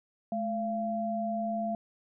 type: tone pair together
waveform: sine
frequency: 214.8 / 684 Hz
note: A3 / F5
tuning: -41 / -36 cents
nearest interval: octave + minor sixth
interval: 2005 cents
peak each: -33 / -31 dBFS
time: 0.32-1.75 s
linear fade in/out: 2 ms
effects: none